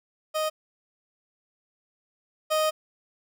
30% pulse tone pair in turn, 622.3 / 622.3 Hz, D#5 / D#5, 0 / 0 cents, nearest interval unison, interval 0 cents, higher neither, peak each -22 / -19 dBFS, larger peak second, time 0.34-0.5 / 2.5-2.71 s, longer second, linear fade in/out 20 ms, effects none

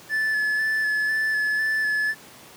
triangle tone with vibrato, 1735 Hz, A6, 25 cents flat, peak -19 dBFS, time 0.09-2.15 s, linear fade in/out 50 ms, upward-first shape square, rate 2 Hz, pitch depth 16 cents each way, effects pink hiss -46 dBFS RMS until 2.56 s + high-pass 150 Hz 12 dB/octave

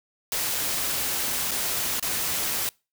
white noise with dropouts, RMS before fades -27 dBFS, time 0.32-2.69 s, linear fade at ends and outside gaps 1 ms, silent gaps 1.51-1.515 / 1.997-2.026 s, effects noise-tail reverb RT60 0.3 s tail -26 dB re dry

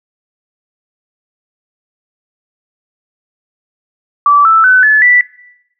sine tone with pitch steps, 1157 / 1321.4 / 1509.1 / 1723.6 / 1968.4 Hz, D6 / E6 / F#6 / A6 / B6, -26 / +4 / +34 / -36 / -6 cents, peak -4 dBFS, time 4.26-5.21 s, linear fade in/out 2 ms, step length 190 ms, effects noise-tail reverb RT60 0.8 s tail -20 dB re dry

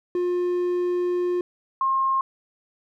triangle / sine tone pair in turn, 355.7 / 1068.3 Hz, F4 / C6, +32 / +36 cents, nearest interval octave + perfect fifth, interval 1904 cents, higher second, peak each -19 dBFS, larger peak neither, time 0.15-1.41 / 1.81-2.21 s, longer first, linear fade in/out 2 ms, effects none

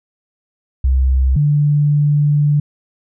sine tone pair in turn, 65.41 / 146.84 Hz, C2 / D3, 0 / 0 cents, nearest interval octave + major second, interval 1400 cents, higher second, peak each -10 dBFS, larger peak neither, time 0.84-1.36 / 1.36-2.6 s, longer second, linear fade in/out 5 ms, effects none

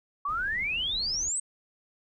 sine exponential sweep, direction up, 1108.7 to 8430 Hz, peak -27 dBFS, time 0.25-1.4 s, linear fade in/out 5 ms
brown noise, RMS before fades -45 dBFS, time 0.28-1.29 s, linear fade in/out 5 ms
effects none

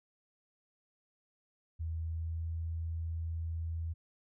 sine tone with pitch glide, 81.3 to 82.2 Hz, E2 to E2, -23 to -4 cents, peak -34 dBFS, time 1.79-3.94 s, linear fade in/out 20 ms, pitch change +19 cents, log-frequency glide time 1.99-2.47 s, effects none

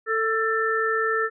harmonic tone, 444.4 Hz, A4, 17 cents sharp, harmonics 1 / 3 / 4, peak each -25 / -25 / -25 dBFS, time 0.06-1.3 s, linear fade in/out 50 ms, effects none

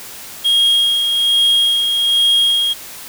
triangle tone with tremolo, 3262 Hz, G#7, 32 cents flat, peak -8 dBFS, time 0.44-2.74 s, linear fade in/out 20 ms, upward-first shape sine, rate 1.2 Hz, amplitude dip 40%, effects white hiss -33 dBFS RMS until 3.08 s

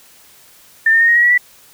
sine tone with pitch steps, 1792 / 1819.1 / 1846.6 / 1874.6 / 1902.9 / 1931.7 / 1961 Hz, A6 / A#6 / A#6 / A#6 / A#6 / B6 / B6, +31 / -43 / -17 / +9 / +35 / -39 / -13 cents, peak -8 dBFS, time 0.86-1.378 s, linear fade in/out 5 ms, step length 74 ms, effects white hiss -46 dBFS RMS until 1.73 s

